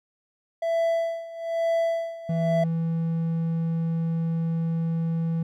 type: tone with tremolo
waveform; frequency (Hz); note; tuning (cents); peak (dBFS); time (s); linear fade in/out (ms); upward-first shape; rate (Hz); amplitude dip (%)
triangle; 665; E5; +15; -18; 0.62-2.64; 5; sine; 1.1; 85
type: tone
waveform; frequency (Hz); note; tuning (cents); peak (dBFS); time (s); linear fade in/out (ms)
triangle; 164.81; E3; 0; -21; 2.29-5.43; 5
effects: none